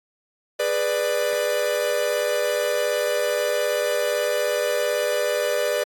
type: chord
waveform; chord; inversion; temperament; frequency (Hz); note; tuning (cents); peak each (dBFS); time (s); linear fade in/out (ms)
45% pulse; G# diminished; none; equal with one note detuned; 415.3 / 493.9 / 591.4; G#4 / B4 / D5; 0 / 0 / +12; -29 / -25 / -23; 0.59-5.84; 10
effects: AAC 64 kbps